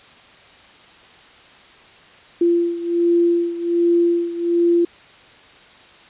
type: beating tone pair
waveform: sine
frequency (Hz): 342.8 / 344.1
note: F4 / F4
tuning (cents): -32 / -26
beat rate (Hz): 1.3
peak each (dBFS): -16 / -20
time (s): 2.41-4.85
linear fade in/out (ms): 5
effects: white hiss -46 dBFS RMS until 6.09 s + resampled to 8000 Hz